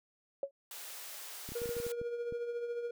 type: tone with exponential decay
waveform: sine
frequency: 554.4 Hz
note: C#5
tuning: in tune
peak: -28 dBFS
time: 0.43-0.51 s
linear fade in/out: 2 ms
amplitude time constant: 17 ms
type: high-pass noise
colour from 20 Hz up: white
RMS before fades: -46 dBFS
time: 0.71-1.92 s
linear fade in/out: 2 ms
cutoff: 430 Hz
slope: 24 dB/octave
type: clicks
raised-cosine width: 3 ms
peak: -32 dBFS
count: 10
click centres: 1.49 / 1.52 / 1.618 / 1.658 / 1.692 / 1.767 / 1.801 / 1.866 / 2.015 / 2.324 s
type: tone with tremolo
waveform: triangle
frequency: 475 Hz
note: A#4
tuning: 33 cents sharp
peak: -31 dBFS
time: 1.55-2.91 s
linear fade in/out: 5 ms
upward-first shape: triangle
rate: 14 Hz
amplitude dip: 55%
effects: none